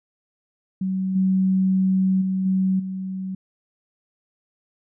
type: tone with level steps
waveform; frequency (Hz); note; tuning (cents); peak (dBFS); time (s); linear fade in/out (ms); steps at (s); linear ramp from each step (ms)
sine; 188.9; F#3; +36; -21 / -16 / -20 / -17 / -26; 0.81-3.35; 5; 1.15 / 2.21 / 2.45 / 2.79; 10
effects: none